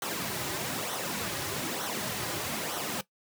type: noise with flanger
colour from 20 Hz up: pink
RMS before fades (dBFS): -33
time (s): 0.02-3.01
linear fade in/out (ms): 2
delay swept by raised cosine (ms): 0.41 to 4.51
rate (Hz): 1.1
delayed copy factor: -0.6
effects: noise-tail reverb RT60 0.1 s tail -17 dB re dry + high-pass 150 Hz 12 dB/octave